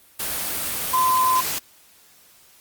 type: tone in noise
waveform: sine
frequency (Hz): 1026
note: C6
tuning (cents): -34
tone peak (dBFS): -16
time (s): 0.93-1.41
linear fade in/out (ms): 10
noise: white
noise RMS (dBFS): -26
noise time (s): 0.19-1.59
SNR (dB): +7
effects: white hiss -53 dBFS RMS until 2.6 s + Opus 32 kbps

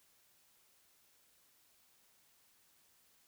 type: silence
effects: white hiss -70 dBFS RMS until 3.27 s

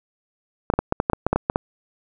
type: clicks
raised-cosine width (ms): 1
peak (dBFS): -4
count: 12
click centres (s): 0.701 / 0.738 / 0.79 / 0.924 / 1.001 / 1.099 / 1.133 / 1.266 / 1.33 / 1.36 / 1.499 / 1.559
effects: none

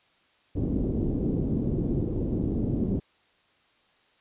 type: low-pass noise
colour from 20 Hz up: white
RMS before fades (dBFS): -27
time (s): 0.55-3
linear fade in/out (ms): 10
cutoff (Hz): 330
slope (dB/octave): 24
effects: white hiss -64 dBFS RMS until 4.2 s + resampled to 8000 Hz

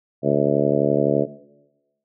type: harmonic tone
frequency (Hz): 71.8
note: D2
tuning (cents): -39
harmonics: 2 / 3 / 4 / 5 / 6 / 7 / 8 / 9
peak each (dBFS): -24 / -24 / -24 / -24 / -24 / -24 / -24 / -24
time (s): 0.22-1.27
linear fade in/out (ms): 50
effects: noise-tail reverb RT60 1.0 s tail -18 dB re dry

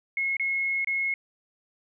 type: tone with dropouts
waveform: sine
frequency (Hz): 2170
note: C#7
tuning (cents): -37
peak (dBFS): -24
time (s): 0.17-1.14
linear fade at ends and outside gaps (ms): 2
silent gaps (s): 0.368-0.397 / 0.846-0.872
effects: none

